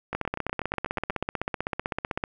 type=two click trains; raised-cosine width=0.5 ms; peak=-12 / -16 dBFS; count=34 / 10; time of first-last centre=0.15-2.239 / 0.13-1.226 s; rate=15.8 / 8.21 Hz; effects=none